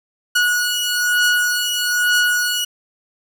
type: beating tone pair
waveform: sawtooth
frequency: 1458 / 1459.1 Hz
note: F#6 / F#6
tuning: -26 / -25 cents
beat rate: 1.1 Hz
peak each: -14 / -16 dBFS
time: 0.35-2.65 s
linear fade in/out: 10 ms
effects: none